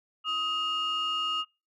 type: tone pair together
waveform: sine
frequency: 1259 / 2843 Hz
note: D#6 / F7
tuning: +20 / +30 cents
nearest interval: octave + major second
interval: 1410 cents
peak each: -29 / -28 dBFS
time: 0.24-1.45 s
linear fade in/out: 50 ms
effects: noise-tail reverb RT60 0.3 s tail -26 dB re dry + tanh soft clip ceiling -23 dBFS